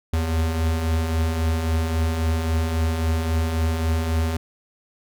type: beating tone pair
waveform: square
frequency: 77.78 / 81.48 Hz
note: D#2 / E2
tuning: 0 / -20 cents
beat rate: 3.7 Hz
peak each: -30 / -21 dBFS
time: 0.13-4.37 s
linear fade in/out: 5 ms
effects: none